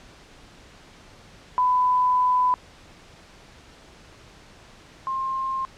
sine tone pair in turn, 1000 / 1060.1 Hz, B5 / C6, +21 / +22 cents, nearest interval minor second, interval 101 cents, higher second, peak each -17 / -24 dBFS, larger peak first, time 1.58-2.54 / 5.07-5.65 s, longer first, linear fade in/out 0 ms, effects pink hiss -49 dBFS RMS until 5.77 s + low-pass 6000 Hz 12 dB/octave

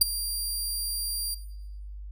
15% pulse tone with ADSR envelope, 4745 Hz, D8, 17 cents sharp, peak -6 dBFS, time 0.01-1.35 s, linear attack 7 ms, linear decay 14 ms, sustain -16 dB, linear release 13 ms, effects noise-tail reverb RT60 0.9 s tail -19 dB re dry + added 50 Hz sine -37 dBFS peak until 2.11 s

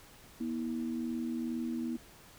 sine tone pair together, 240.8 / 323.1 Hz, B3 / E4, -44 / -35 cents, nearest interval perfect fourth, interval 509 cents, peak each -34 / -38 dBFS, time 0.4-1.97 s, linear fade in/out 10 ms, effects pink hiss -56 dBFS RMS until 2.38 s

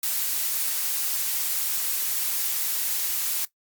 blue noise, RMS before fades -26 dBFS, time 0.03-3.45 s, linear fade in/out 2 ms, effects noise-tail reverb RT60 0.1 s tail -17 dB re dry + Opus 48 kbps

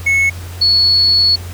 triangle / sine tone pair in turn, 2197 / 4394 Hz, C#7 / C#8, -16 / -16 cents, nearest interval octave, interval 1200 cents, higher second, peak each -8 dBFS, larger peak neither, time 0.06-0.3 / 0.61-1.36 s, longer second, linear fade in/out 10 ms, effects added 88 Hz sine -26 dBFS peak until 1.53 s + pink hiss -35 dBFS RMS until 1.53 s

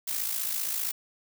blue noise with amplitude modulation, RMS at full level -28 dBFS, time 0.07-0.92 s, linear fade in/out 10 ms, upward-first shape sine, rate 55.3 Hz, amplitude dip 60%, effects none

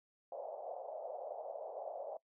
white band-pass noise, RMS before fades -45 dBFS, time 0.32-2.17 s, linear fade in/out 2 ms, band 530 to 720 Hz, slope 48 dB/octave, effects noise-tail reverb RT60 0.1 s tail -23 dB re dry

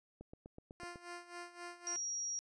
click train, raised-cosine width 2 ms, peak -37 dBFS, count 7, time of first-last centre 0.21-0.958 s, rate 8.02 Hz
10% pulse tone with tremolo, 349.2 Hz, F4, in tune, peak -36 dBFS, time 0.8-1.96 s, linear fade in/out 0 ms, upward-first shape sine, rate 3.8 Hz, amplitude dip 80%
sine tone, 5680 Hz, F8, 28 cents sharp, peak -37 dBFS, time 1.87-2.39 s, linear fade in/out 0 ms
effects resampled to 22050 Hz

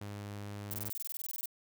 sawtooth tone, 102.2 Hz, G#2, 27 cents flat, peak -37 dBFS, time 0.01-0.9 s, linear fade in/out 5 ms
violet noise bursts, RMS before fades -39 dBFS, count 16, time 0.71-1.457 s, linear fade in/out 0 ms, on 27 ms, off 21 ms
effects none

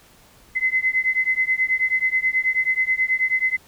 sine beating tone pair, 2041 / 2050.3 Hz, C7 / C7, -44 / -36 cents, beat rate 9.3 Hz, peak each -21 dBFS, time 0.55-3.57 s, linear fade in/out 20 ms, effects pink hiss -52 dBFS RMS until 3.67 s

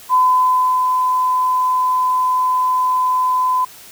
sine tone with ADSR envelope, 1013 Hz, B5, 44 cents sharp, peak -9 dBFS, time 0.09-3.65 s, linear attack 46 ms, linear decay 670 ms, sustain -4 dB, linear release 8 ms, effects white hiss -40 dBFS RMS until 3.91 s

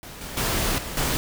pink noise with level steps, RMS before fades -40 / -35 / -24 / -33 / -24 dBFS, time 0.03-1.17 s, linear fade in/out 0 ms, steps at 0.21 / 0.37 / 0.78 / 0.97 s, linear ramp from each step 2 ms, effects none

